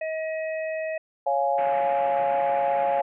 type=harmonic tone; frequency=635 Hz; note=D#5; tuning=35 cents sharp; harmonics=1 / 3 / 4; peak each=-27 / -37 / -39 dBFS; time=0.01-0.98 s; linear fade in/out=5 ms
type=chord; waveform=sine; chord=Db major; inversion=none; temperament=equal with one note detuned; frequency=554.4 / 698.5 / 834.9 Hz; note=Db5 / F5 / Ab5; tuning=0 / 0 / +9 cents; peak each=-25 / -25 / -25 dBFS; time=1.26-3.02 s; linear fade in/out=10 ms
type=band-pass noise; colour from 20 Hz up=white; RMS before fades=-39 dBFS; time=1.58-3.01 s; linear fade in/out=2 ms; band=120 to 2500 Hz; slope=48 dB/octave
effects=none